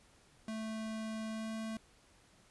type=tone with pitch glide; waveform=square; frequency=220 to 221.4 Hz; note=A3 to A3; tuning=0 to +11 cents; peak=-39 dBFS; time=0.48-1.77 s; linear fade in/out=2 ms; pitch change=+11 cents; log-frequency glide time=1.3-1.53 s; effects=pink hiss -65 dBFS RMS until 2.5 s + resampled to 24000 Hz